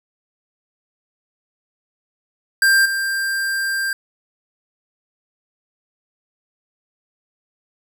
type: tone with level steps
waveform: square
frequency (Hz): 1586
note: G6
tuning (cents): +20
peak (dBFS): -12 / -20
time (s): 2.62-3.93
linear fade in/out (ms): 2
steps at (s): 2.85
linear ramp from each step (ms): 10
effects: none